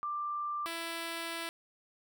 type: tone pair in turn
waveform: sine / 5% pulse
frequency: 1183 / 332.9 Hz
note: D6 / E4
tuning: +12 / +17 cents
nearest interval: octave + minor seventh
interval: 2195 cents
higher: first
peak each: -33 / -25 dBFS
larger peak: second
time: 0.03-0.66 / 0.66-1.49 s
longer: second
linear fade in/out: 0 ms
effects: none